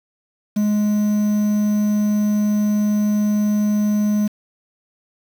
triangle tone with quantisation, 209.2 Hz, G#3, 13 cents sharp, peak -13 dBFS, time 0.56-4.28 s, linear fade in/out 10 ms, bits 6, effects none

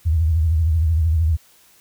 sine tone with vibrato, 80.5 Hz, E2, 41 cents flat, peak -14 dBFS, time 0.05-1.37 s, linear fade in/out 20 ms, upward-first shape triangle, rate 13 Hz, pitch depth 140 cents each way, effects white hiss -53 dBFS RMS until 1.8 s

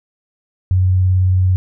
sine tone with vibrato, 92.5 Hz, F#2, in tune, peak -10 dBFS, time 0.71-1.56 s, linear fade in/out 0 ms, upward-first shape sine, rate 18 Hz, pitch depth 14 cents each way, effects none

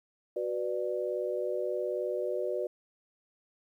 sine chord, B minor, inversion second, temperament just, 370.4 / 493.9 / 592.7 Hz, F#4 / B4 / D5, +2 / 0 / +16 cents, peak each -34 dBFS, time 0.36-2.67 s, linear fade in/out 5 ms, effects 11-bit

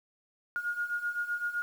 sine beating tone pair, 1424 / 1431.8 Hz, F6 / F6, +33 / +43 cents, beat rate 7.8 Hz, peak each -36 / -32 dBFS, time 0.56-1.62 s, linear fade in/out 0 ms, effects 9-bit

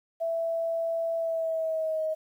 sine tone with pitch glide, 662 to 629.9 Hz, E5 to D#5, +7 to +21 cents, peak -26 dBFS, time 0.2-2.15 s, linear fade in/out 20 ms, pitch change -86 cents, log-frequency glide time 1.17-2.02 s, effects 10-bit

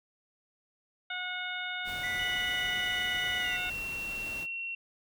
harmonic tone, 728 Hz, F#5, 28 cents flat, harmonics 1 / 2 / 3 / 4 / 5, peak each -43 / -37 / -39 / -43 / -41 dBFS, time 1.1-3.7 s, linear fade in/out 5 ms
pink noise, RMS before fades -45 dBFS, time 1.84-4.47 s, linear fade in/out 50 ms
triangle tone, 1975.5 Hz, B6, in tune, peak -31 dBFS, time 2.03-3.57 s, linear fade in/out 10 ms
sine tone with pitch glide, 2940 to 2727 Hz, F#7 to F7, -12 to -42 cents, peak -34 dBFS, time 2.19-4.75 s, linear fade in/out 5 ms, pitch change -130 cents, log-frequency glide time 3.39-3.56 s
effects none

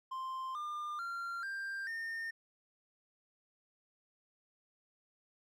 triangle tone with pitch steps, 1046.5 / 1202.1 / 1380.9 / 1586.2 / 1822.1 Hz, C6 / D6 / F6 / G6 / A#6, 0 / +40 / -20 / +20 / -40 cents, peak -36 dBFS, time 0.11-2.31 s, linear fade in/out 10 ms, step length 440 ms, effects none

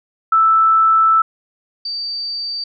sine tone pair in turn, 1319 / 4629 Hz, E6 / D8, +1 / -26 cents, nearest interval octave + minor seventh, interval 2173 cents, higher second, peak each -9 / -21 dBFS, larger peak first, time 0.32-1.22 / 1.85-2.64 s, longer first, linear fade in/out 5 ms, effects none

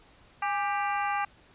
harmonic tone with a mistuned harmonic, 394 Hz, G4, 9 cents sharp, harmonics 2 / 3 / 4 / 5 / 6 / 7, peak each -29 / -32 / -36 / -38 / -39 / -42 dBFS, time 0.42-1.25 s, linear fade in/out 5 ms, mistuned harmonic 2, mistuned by +61 cents, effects pink hiss -58 dBFS RMS until 1.54 s + resampled to 8000 Hz

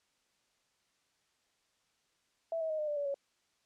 sine tone with pitch steps, 659.3 / 641.3 / 623.7 / 606.7 / 590.1 / 574 / 558.3 Hz, E5 / E5 / D#5 / D#5 / D5 / D5 / C#5, 0 / -48 / +4 / -44 / +8 / -40 / +12 cents, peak -32 dBFS, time 2.52-3.143 s, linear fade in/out 2 ms, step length 89 ms, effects white hiss -75 dBFS RMS until 3.65 s + low-pass 7000 Hz 12 dB/octave

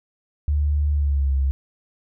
sine tone with pitch glide, 73.42 to 67.72 Hz, D2 to C#2, 0 to -40 cents, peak -17 dBFS, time 0.48-1.51 s, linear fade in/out 0 ms, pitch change -140 cents, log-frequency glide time 0.93-1.33 s, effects none

